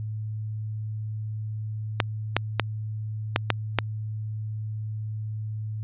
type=clicks; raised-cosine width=0.3 ms; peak=-3 dBFS; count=6; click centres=2.002 / 2.366 / 2.597 / 3.361 / 3.503 / 3.787 s; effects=added 108 Hz sine -29 dBFS peak until 5.83 s + resampled to 8000 Hz